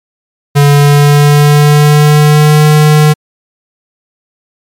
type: tone with pitch glide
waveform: square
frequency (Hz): 143.4 to 151.58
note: D3 to D#3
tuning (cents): -41 to -45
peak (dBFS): -3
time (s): 0.55-3.14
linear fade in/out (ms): 20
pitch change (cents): +96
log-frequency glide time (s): 0.65-2.66
effects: MP3 96 kbps